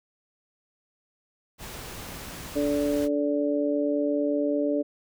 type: noise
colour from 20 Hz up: pink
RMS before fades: -39 dBFS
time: 1.58-3.09 s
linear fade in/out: 50 ms
type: harmonic tone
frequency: 145.2 Hz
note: D3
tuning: 19 cents flat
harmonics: 2 / 3 / 4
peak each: -25 / -30 / -27 dBFS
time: 2.55-4.83 s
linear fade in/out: 20 ms
effects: none